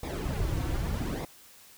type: noise with flanger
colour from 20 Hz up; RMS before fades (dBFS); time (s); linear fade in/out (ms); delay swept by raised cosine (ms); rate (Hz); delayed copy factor
brown; -31; 0.03-1.25; 2; 0.66 to 4.96; 0.82; -0.75
effects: white hiss -54 dBFS RMS until 1.77 s